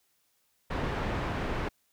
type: low-pass noise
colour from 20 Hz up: pink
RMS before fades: -32 dBFS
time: 0.7-1.69 s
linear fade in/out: 10 ms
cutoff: 2000 Hz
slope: 12 dB/octave
effects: white hiss -72 dBFS RMS until 1.92 s